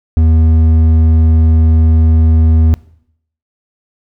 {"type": "tone with hard clipping", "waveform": "sine", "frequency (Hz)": 80.3, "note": "E2", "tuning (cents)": -45, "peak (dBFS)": -7, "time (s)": [0.17, 2.74], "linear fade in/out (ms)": 0, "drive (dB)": 6, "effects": ["noise-tail reverb RT60 0.7 s tail -21 dB re dry"]}